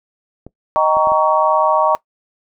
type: clicks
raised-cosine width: 2 ms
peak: -20 dBFS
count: 4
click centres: 0.466 / 0.969 / 1.072 / 1.119 s
type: chord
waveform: sine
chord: Eb dominant seventh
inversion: none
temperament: just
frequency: 622.3 / 777.8 / 933.4 / 1120.1 Hz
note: Eb5 / G5 / Bb5 / Db6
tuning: 0 / -14 / +2 / +18 cents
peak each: -16 / -20 / -16 / -16 dBFS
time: 0.76-1.95 s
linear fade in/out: 0 ms
effects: noise-tail reverb RT60 0.1 s tail -20 dB re dry